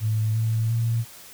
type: tone with pitch steps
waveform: sine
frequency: 109.1 / 112.23 / 115.45 Hz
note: A2 / A2 / A#2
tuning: -14 / +35 / -16 cents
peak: -20 dBFS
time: 0-1.05 s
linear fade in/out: 50 ms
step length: 350 ms
effects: white hiss -45 dBFS RMS until 1.33 s